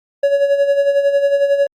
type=tone with tremolo; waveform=triangle; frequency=562 Hz; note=C#5; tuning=24 cents sharp; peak=-7 dBFS; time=0.23-1.67 s; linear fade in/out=5 ms; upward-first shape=sine; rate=11 Hz; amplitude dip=60%; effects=Opus 48 kbps